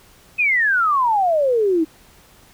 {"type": "exponential sweep", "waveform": "sine", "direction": "down", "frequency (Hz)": [2571, 307.9], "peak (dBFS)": -14, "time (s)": [0.38, 1.85], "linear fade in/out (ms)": 20, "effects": ["pink hiss -50 dBFS RMS until 2.53 s"]}